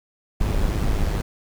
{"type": "noise with amplitude modulation", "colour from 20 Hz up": "brown", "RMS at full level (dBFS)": -19, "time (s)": [0.4, 1.22], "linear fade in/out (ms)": 10, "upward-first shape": "sine", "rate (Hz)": 104, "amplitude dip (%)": 50, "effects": []}